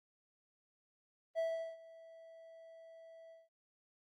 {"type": "tone with ADSR envelope", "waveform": "triangle", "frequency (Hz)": 656, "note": "E5", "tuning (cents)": -9, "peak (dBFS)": -30, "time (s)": [1.35, 3.49], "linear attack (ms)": 37, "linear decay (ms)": 380, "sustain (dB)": -22, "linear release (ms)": 180, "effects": ["Opus 32 kbps"]}